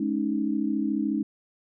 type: chord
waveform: sine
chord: Ab suspended fourth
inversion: none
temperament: equal with one note detuned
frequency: 211.9 / 277.2 / 311.1 Hz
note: Ab3 / Db4 / Eb4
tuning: +35 / 0 / 0 cents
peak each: -28 dBFS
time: 0-1.23 s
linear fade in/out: 5 ms
effects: none